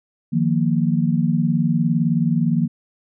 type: chord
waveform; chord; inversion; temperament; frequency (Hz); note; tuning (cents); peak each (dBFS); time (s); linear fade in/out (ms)
sine; Eb suspended second; none; just; 155.56 / 175.01 / 233.3; Eb3 / F3 / Bb3; 0 / +4 / +2; -20; 0.32-2.68; 20
effects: none